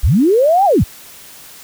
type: linear two-way sweep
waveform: sine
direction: up then down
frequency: 36.71 to 826 to 36.71 Hz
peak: -8 dBFS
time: 0.03-0.84 s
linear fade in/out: 10 ms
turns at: 0.65 s
effects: white hiss -38 dBFS RMS until 1.63 s